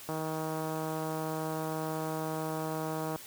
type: click train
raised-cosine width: 1 ms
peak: -22 dBFS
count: 486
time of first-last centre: 0.09-3.16 s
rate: 158 Hz
effects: white hiss -48 dBFS RMS until 3.26 s + high-pass 60 Hz 12 dB/octave